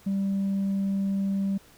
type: tone with tanh clipping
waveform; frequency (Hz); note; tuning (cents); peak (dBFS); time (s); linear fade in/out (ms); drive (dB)
triangle; 196; G3; 0; -24; 0.06-1.58; 10; 6
effects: pink hiss -55 dBFS RMS until 1.77 s